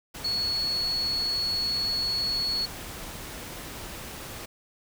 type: tone in noise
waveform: sine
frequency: 4374 Hz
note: C#8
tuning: 24 cents flat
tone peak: -25 dBFS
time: 0.24-2.66 s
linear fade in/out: 10 ms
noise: pink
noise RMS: -39 dBFS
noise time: 0.14-4.46 s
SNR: +11 dB
effects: none